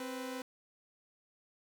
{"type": "tone pair together", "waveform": "sawtooth", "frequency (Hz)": [261.6, 497.1], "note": ["C4", "B4"], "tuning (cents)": [0, 11], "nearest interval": "major seventh", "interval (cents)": 1111, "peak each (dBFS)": [-37, -39], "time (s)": [0, 0.42], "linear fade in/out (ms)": 2, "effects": []}